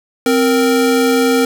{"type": "tone pair together", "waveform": "square", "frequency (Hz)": [261.6, 466.1], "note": ["C4", "A#4"], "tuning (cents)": [0, 0], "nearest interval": "minor seventh", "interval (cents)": 1000, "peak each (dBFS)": -14, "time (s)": [0.26, 1.45], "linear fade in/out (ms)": 2, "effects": []}